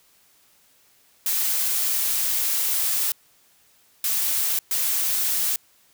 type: noise bursts at uneven times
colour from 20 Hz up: blue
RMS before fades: -23 dBFS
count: 3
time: 1.26-3.12 / 4.04-4.59 / 4.71-5.56 s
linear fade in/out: 2 ms
effects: white hiss -59 dBFS RMS until 5.93 s